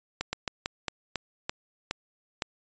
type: slowing click train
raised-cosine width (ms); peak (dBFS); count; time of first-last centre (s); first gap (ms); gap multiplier
0.2; -12; 9; 0.21-2.422; 120; 1.23
effects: resampled to 16000 Hz